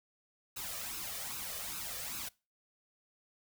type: noise with flanger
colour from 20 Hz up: white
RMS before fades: -41 dBFS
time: 0.56-2.29 s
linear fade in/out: 10 ms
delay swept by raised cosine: 0.76 to 1.72 ms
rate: 2.5 Hz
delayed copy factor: +0.65
effects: noise-tail reverb RT60 0.3 s tail -23 dB re dry